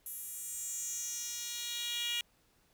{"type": "tone with high-pass filter sweep", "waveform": "10% pulse", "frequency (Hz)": 476.3, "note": "A#4", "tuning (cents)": 37, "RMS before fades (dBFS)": -39, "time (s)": [0.06, 2.21], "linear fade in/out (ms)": 2, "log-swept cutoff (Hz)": [11000, 3000], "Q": 3.4, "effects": ["pink hiss -70 dBFS RMS until 2.73 s"]}